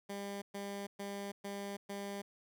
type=tone bursts; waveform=15% pulse; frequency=200 Hz; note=G3; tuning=35 cents sharp; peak=-34 dBFS; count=5; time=0.09-2.22 s; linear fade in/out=10 ms; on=330 ms; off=120 ms; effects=none